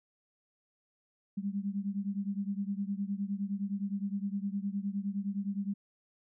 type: beating tone pair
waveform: sine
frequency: 196.1 / 205.8 Hz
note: G3 / G#3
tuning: +1 / -16 cents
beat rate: 9.7 Hz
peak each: -34 / -36 dBFS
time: 1.37-5.74 s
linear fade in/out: 10 ms
effects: none